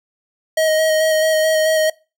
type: tone with vibrato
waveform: square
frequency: 630 Hz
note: D#5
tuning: 21 cents sharp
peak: -14 dBFS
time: 0.57-1.9 s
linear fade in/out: 5 ms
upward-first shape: square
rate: 4.6 Hz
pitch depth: 14 cents each way
effects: noise-tail reverb RT60 0.3 s tail -24 dB re dry